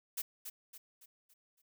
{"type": "noise with echo", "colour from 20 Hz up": "blue", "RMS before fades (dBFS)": -37, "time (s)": [0.17, 0.22], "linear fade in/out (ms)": 10, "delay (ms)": 280, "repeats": 5, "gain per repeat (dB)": -7, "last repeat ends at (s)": 1.62, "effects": []}